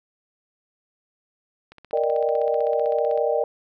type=click train; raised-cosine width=0.3 ms; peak=-28 dBFS; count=24; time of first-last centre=1.72-3.176 s; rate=15.8 Hz
type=chord; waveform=sine; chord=Eb major seventh; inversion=second; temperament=equal; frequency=466.2 / 587.3 / 622.3 / 784 Hz; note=Bb4 / D5 / Eb5 / G5; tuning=0 / 0 / 0 / 0 cents; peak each=-23 / -24 / -25 / -28 dBFS; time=1.93-3.44 s; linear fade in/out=2 ms
effects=none